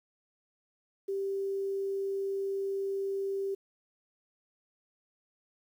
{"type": "tone with quantisation", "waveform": "sine", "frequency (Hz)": 392, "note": "G4", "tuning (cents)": 0, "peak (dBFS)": -30, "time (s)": [1.08, 3.55], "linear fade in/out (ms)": 10, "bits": 10, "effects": []}